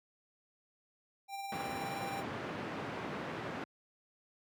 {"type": "tone with tremolo", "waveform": "square", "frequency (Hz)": 790, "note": "G5", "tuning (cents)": 13, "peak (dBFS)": -39, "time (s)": [1.28, 2.24], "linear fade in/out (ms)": 50, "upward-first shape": "sine", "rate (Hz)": 19, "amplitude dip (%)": 35}
{"type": "band-pass noise", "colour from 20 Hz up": "pink", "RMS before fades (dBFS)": -41, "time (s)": [1.52, 3.64], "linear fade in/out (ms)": 2, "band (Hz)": [140, 2000], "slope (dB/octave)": 12}
{"effects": ["high-pass 80 Hz 12 dB/octave"]}